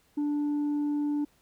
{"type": "tone", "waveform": "sine", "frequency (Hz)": 293.1, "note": "D4", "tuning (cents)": -3, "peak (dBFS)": -23, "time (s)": [0.17, 1.25], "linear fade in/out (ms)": 10, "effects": ["tanh soft clip ceiling -25 dBFS", "pink hiss -66 dBFS RMS until 1.41 s"]}